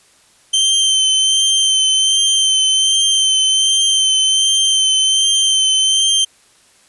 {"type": "tone with vibrato", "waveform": "sawtooth", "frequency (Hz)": 3112, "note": "G7", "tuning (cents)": -13, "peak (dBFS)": -8, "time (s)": [0.53, 6.25], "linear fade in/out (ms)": 10, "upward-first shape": "sine", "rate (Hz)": 1.3, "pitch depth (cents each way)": 23, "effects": ["white hiss -51 dBFS RMS until 6.88 s", "resampled to 24000 Hz"]}